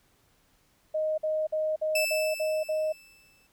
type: tone bursts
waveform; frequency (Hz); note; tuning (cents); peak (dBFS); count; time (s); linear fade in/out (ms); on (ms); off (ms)
sine; 622.3; D#5; 0; -25; 7; 0.94-2.926; 10; 240; 51
type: tone with exponential decay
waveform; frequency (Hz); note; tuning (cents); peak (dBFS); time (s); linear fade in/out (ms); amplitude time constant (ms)
sawtooth; 2637; E7; 0; -21; 1.95-3.47; 5; 330
effects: pink hiss -66 dBFS RMS until 3.52 s